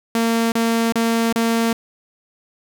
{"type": "tone bursts", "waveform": "sawtooth", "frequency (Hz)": 229, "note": "A#3", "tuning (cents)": -31, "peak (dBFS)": -12, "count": 4, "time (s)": [0.15, 1.729], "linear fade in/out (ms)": 2, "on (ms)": 370, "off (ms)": 33, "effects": ["9-bit"]}